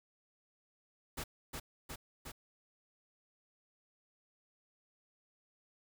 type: noise with echo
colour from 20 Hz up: pink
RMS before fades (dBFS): -41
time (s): 1.17-1.24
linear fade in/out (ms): 10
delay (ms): 360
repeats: 3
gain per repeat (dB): -2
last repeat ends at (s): 2.32
effects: none